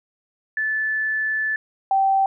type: tone pair in turn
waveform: sine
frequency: 1744 / 776.9 Hz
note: A6 / G5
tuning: -16 / -16 cents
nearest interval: octave + major second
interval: 1400 cents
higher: first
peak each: -20 / -15 dBFS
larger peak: second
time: 0.57-1.56 / 1.91-2.26 s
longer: first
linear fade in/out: 2 ms
effects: none